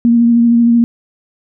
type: tone with vibrato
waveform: sine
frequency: 234.8 Hz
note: A#3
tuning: 13 cents sharp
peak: -6 dBFS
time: 0.05-0.84 s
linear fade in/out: 0 ms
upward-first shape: triangle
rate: 13 Hz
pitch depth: 24 cents each way
effects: none